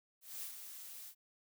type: noise with ADSR envelope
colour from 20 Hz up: blue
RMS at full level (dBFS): -43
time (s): 0.21-1.15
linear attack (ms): 210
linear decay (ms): 97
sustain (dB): -7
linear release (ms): 75
effects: none